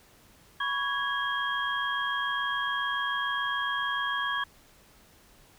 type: tone cluster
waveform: sine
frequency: 990 / 1117 / 1655 / 3246 Hz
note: B5 / C#6 / G#6 / G#7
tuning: +4 / +13 / -6 / -40 cents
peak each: -37 / -32 / -30 / -35 dBFS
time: 0.6-4.44 s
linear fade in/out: 5 ms
effects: pink hiss -58 dBFS RMS until 5.58 s